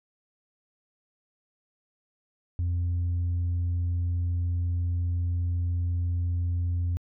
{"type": "tone", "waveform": "sine", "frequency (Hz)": 87.2, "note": "F2", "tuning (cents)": -2, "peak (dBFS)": -22, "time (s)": [2.59, 6.97], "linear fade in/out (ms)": 0, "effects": ["tanh soft clip ceiling -23 dBFS"]}